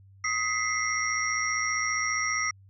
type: tone cluster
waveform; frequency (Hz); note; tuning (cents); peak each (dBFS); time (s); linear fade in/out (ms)
sine; 1261 / 1995 / 2110 / 5650; D#6 / B6 / C7 / F8; +23 / +17 / +14 / +19; -31; 0.24-2.51; 5
effects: added 97 Hz sine -51 dBFS peak until 2.69 s